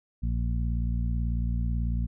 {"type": "harmonic tone", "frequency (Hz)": 58.2, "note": "A#1", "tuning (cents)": -2, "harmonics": [1, 2, 3, 4], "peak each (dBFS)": [-26, -32, -36, -38], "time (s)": [0.22, 2.07], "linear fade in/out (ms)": 20, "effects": []}